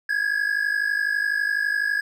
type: tone pair together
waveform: triangle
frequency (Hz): 1641 / 1693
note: G#6 / G#6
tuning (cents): -21 / +33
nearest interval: minor second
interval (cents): 54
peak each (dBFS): -22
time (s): 0.09-2.01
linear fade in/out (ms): 5
effects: none